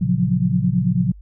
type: chord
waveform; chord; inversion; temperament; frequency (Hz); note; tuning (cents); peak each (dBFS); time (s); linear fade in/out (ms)
sine; Gb major seventh; first; equal with one note detuned; 116.54 / 138.59 / 174.61 / 183.72; Bb2 / Db3 / F3 / Gb3; 0 / 0 / 0 / -12; -23 / -22 / -20 / -20; 0.01-1.12; 10
effects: added 50 Hz sine -38 dBFS peak until 1.21 s